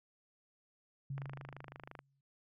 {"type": "tone with exponential decay", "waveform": "sine", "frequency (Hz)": 137.4, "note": "C#3", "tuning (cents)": -15, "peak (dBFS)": -37, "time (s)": [1.1, 2.21], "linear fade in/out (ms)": 5, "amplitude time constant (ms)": 240}
{"type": "click train", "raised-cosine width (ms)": 0.5, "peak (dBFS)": -32, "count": 22, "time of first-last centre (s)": [1.18, 1.991], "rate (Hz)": 25.9}
{"effects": []}